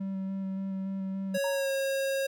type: tone with vibrato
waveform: triangle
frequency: 192.5 Hz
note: G3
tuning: 31 cents flat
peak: -29 dBFS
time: 0-1.38 s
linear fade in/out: 10 ms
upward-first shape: square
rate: 3.5 Hz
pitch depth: 10 cents each way
type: tone with pitch glide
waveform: square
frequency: 554.4 to 542.7 Hz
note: C#5 to C#5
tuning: 0 to -37 cents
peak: -28 dBFS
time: 1.34-2.27 s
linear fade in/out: 10 ms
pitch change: -37 cents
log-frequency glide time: 1.5-1.69 s
type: tone with exponential decay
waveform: sine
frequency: 932.3 Hz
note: A#5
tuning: in tune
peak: -33 dBFS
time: 1.44-1.95 s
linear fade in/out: 2 ms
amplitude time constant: 110 ms
effects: none